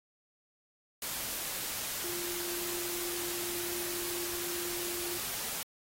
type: tone in noise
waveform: sine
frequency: 349.2 Hz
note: F4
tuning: in tune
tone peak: -42 dBFS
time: 2.04-5.18 s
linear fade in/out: 2 ms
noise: white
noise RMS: -37 dBFS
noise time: 1.02-5.63 s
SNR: -8 dB
effects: AAC 48 kbps